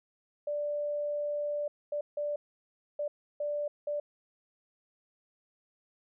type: tone bursts at uneven times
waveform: sine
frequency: 587.3 Hz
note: D5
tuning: in tune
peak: -30 dBFS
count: 6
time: 0.47-1.68 / 1.92-2.01 / 2.17-2.36 / 2.99-3.08 / 3.4-3.68 / 3.87-4 s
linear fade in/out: 5 ms
effects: none